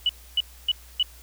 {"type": "tone bursts", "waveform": "sine", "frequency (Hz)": 2956, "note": "F#7", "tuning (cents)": -2, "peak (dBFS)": -18, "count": 4, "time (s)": [0.06, 1.028], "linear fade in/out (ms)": 2, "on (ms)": 32, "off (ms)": 280, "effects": ["added 60 Hz sine -47 dBFS peak until 1.22 s", "white hiss -51 dBFS RMS until 1.22 s"]}